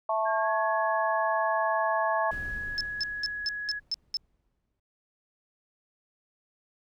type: harmonic tone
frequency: 219.7 Hz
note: A3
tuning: 2 cents flat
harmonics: 3 / 4 / 5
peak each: -28 / -29 / -30 dBFS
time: 0.09-2.31 s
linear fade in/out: 5 ms
type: tone with pitch glide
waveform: sine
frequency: 1616 to 1677.8 Hz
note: G#6 to G#6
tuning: -48 to +17 cents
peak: -32 dBFS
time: 0.25-3.8 s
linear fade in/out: 20 ms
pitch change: +65 cents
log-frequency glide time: 0.4-0.5 s
type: noise with exponential decay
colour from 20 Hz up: brown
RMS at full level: -38 dBFS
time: 2.31-4.8 s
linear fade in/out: 5 ms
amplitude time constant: 540 ms
type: tone bursts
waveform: sine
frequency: 5250 Hz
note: E8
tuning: 8 cents flat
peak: -26 dBFS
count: 7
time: 2.78-4.169 s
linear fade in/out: 0 ms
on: 27 ms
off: 200 ms
effects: none

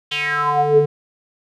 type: tone with band-pass filter sweep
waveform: square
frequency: 147.1 Hz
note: D3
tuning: 3 cents sharp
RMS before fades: -17 dBFS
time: 0.11-0.86 s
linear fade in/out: 10 ms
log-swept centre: 3200 to 330 Hz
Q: 6.6
effects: none

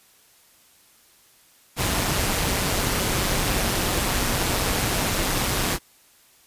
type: noise with amplitude modulation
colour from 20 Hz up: pink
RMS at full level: -21 dBFS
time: 1.76-5.79 s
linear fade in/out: 50 ms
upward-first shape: sine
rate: 191 Hz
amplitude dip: 50%
effects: white hiss -56 dBFS RMS until 6.46 s + resampled to 32000 Hz

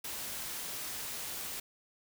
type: noise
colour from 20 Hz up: white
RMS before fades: -40 dBFS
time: 0.04-1.6 s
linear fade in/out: 5 ms
effects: none

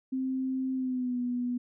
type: tone with pitch glide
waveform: sine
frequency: 261.6 to 245.5 Hz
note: C4 to B3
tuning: 0 to -10 cents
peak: -28 dBFS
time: 0.12-1.58 s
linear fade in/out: 10 ms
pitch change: -110 cents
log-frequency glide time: 0.74-1.19 s
effects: none

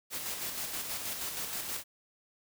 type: noise with tremolo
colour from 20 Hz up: white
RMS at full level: -36 dBFS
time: 0.1-1.84 s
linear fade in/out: 50 ms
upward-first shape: square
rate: 6.3 Hz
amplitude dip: 35%
effects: none

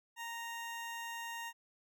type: tone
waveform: 20% pulse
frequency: 930 Hz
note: A#5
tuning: 4 cents flat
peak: -36 dBFS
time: 0.16-1.53 s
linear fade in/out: 50 ms
effects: none

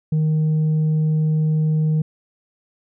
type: tone with tanh clipping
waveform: sine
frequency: 155.56 Hz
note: D#3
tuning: in tune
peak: -16 dBFS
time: 0.12-2.02 s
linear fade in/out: 5 ms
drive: 2 dB
effects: none

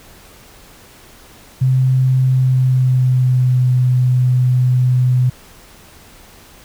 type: tone with pitch glide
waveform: sine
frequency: 129.9 to 126.2 Hz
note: C3 to B2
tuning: -12 to +38 cents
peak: -10 dBFS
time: 1.61-5.3 s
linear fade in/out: 10 ms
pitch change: -50 cents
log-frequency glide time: 2.23-3.67 s
effects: pink hiss -43 dBFS RMS until 6.64 s

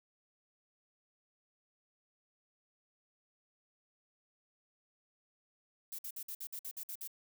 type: noise bursts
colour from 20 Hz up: violet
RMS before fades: -43 dBFS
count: 10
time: 5.92-7.076 s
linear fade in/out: 5 ms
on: 67 ms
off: 54 ms
effects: none

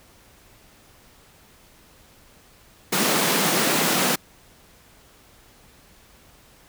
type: high-pass noise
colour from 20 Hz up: pink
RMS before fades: -21 dBFS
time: 2.92-4.16 s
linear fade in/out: 10 ms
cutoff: 160 Hz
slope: 48 dB/octave
effects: pink hiss -53 dBFS RMS until 6.68 s

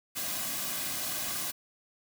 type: noise with comb filter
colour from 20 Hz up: white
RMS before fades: -34 dBFS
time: 0.15-1.52 s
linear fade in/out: 20 ms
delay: 2.2 ms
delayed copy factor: -0.6
effects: none

